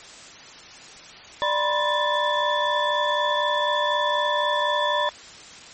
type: tone cluster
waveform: sine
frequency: 594 / 974 / 1038 / 1764 / 3455 Hz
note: D5 / B5 / C6 / A6 / A7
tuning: +20 / -24 / -14 / +4 / -32 cents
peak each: -25 / -24 / -28 / -28 / -28 dBFS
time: 1.42-5.09 s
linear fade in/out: 0 ms
effects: white hiss -43 dBFS RMS until 5.73 s + MP3 32 kbps